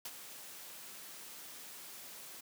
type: noise with ADSR envelope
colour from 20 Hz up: white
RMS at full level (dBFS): -41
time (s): 0.05-2.41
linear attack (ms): 5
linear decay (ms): 44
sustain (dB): -9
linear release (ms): 9
effects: high-pass 150 Hz 12 dB/octave